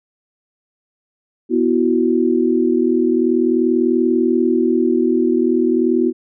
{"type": "chord", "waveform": "sine", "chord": "B suspended fourth", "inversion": "none", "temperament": "equal", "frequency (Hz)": [246.9, 329.6, 370], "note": ["B3", "E4", "F#4"], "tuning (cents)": [0, 0, 0], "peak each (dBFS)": -17, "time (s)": [1.49, 6.13], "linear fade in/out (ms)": 50, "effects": []}